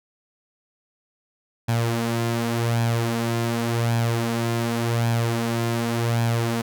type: tone with flanger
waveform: sawtooth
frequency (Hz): 116.54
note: A#2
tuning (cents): 0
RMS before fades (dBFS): -23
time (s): 1.68-6.62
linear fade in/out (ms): 10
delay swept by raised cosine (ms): 1.2 to 5.7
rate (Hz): 0.88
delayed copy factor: +0.55
effects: none